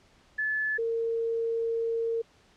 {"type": "tone pair in turn", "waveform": "sine", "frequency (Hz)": [1729, 458], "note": ["A6", "A#4"], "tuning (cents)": [-31, -31], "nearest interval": "octave + major seventh", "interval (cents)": 2300, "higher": "first", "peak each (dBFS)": [-26, -26], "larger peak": "neither", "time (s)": [[0.38, 0.78], [0.78, 2.22]], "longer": "second", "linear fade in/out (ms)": 10, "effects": ["pink hiss -61 dBFS RMS until 2.56 s", "low-pass 6000 Hz 12 dB/octave"]}